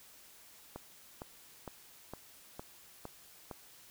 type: click train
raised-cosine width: 1 ms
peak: -28 dBFS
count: 7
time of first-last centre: 0.76-3.512 s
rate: 2.18 Hz
effects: white hiss -58 dBFS RMS until 3.9 s